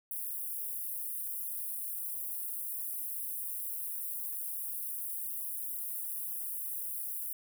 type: high-pass noise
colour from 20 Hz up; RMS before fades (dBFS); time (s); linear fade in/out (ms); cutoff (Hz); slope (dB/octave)
white; -38; 0.11-7.33; 2; 9800; 48
effects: none